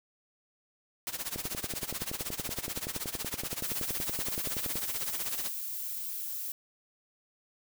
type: noise with tremolo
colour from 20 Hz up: white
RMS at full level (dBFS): -34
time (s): 1.07-5.49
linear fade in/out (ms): 0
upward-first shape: sine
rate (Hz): 16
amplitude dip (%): 85
type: click train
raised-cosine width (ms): 2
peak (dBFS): -24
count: 37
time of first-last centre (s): 1.36-4.756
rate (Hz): 10.6
type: noise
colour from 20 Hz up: violet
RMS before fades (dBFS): -37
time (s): 3.62-6.52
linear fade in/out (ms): 2
effects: none